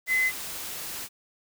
sine tone in noise, 2036 Hz, C7, 48 cents flat, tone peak -21 dBFS, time 0.07-0.32 s, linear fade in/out 50 ms, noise white, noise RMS -36 dBFS, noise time 0.06-1.09 s, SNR +12 dB, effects none

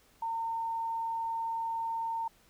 sine tone, 911 Hz, A#5, 40 cents flat, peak -31 dBFS, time 0.22-2.28 s, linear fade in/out 5 ms, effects pink hiss -64 dBFS RMS until 2.49 s

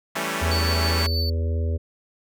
5% pulse chord, A dominant seventh, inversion second, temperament equal with one note detuned, 165.77 / 196 / 220 / 277.2 Hz, E3 / G3 / A3 / C#4, +10 / 0 / 0 / 0 cents, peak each -19 dBFS, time 0.15-1.07 s, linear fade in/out 10 ms
harmonic tone, 82.1 Hz, E2, 6 cents flat, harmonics 1 / 3 / 4 / 5 / 6 / 7, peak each -21 / -36 / -44 / -36 / -39 / -39 dBFS, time 0.41-1.78 s, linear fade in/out 20 ms
triangle tone with tremolo, 4506 Hz, C#8, 28 cents sharp, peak -24 dBFS, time 0.51-1.3 s, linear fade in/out 5 ms, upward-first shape sine, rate 6.3 Hz, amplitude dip 30%
effects none

